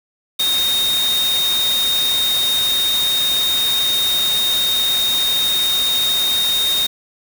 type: tone in noise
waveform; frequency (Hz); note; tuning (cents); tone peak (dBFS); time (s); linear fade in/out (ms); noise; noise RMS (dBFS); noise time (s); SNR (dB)
sine; 3706; A#7; -11; -15; 0.39-6.87; 10; white; -24; 0.39-6.87; +6
effects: none